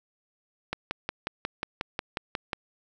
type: click train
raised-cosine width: 0.3 ms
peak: -13 dBFS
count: 11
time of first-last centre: 0.73-2.532 s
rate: 5.55 Hz
effects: 9-bit